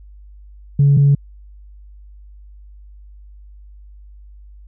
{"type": "tone pair in turn", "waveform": "sine", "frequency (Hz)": [141.3, 141.3], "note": ["C#3", "C#3"], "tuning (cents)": [34, 34], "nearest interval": "unison", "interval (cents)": 0, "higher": "neither", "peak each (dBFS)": -7, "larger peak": "neither", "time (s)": [[0.79, 0.97], [0.97, 1.15]], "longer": "neither", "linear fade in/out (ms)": 5, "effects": ["tanh soft clip ceiling -5 dBFS", "added 50 Hz sine -38 dBFS peak until 4.67 s"]}